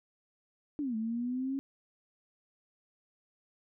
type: linear two-way sweep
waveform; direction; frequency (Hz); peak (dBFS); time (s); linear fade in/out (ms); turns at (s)
sine; down then up; 304.5 to 216.9 to 275.4; -31; 0.79-1.59; 0; 0.96
effects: none